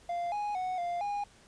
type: tone with pitch steps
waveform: triangle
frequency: 695 / 829 / 739 / 698 / 817 Hz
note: F5 / G#5 / F#5 / F5 / G#5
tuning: -9 / -3 / -2 / -1 / -29 cents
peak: -29 dBFS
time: 0.09-1.24 s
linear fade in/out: 5 ms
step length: 230 ms
effects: pink hiss -59 dBFS RMS until 1.47 s + resampled to 22050 Hz